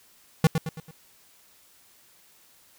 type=tone with echo; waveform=square; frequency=159.8 Hz; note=D#3; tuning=47 cents sharp; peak=-15 dBFS; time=0.44-0.47 s; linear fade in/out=2 ms; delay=110 ms; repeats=4; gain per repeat=-7 dB; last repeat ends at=0.91 s; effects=white hiss -58 dBFS RMS until 2.78 s